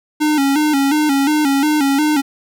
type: tone with vibrato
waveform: square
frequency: 289.3 Hz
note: D4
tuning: 26 cents flat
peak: -13 dBFS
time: 0.2-2.22 s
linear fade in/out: 20 ms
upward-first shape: square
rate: 2.8 Hz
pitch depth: 83 cents each way
effects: none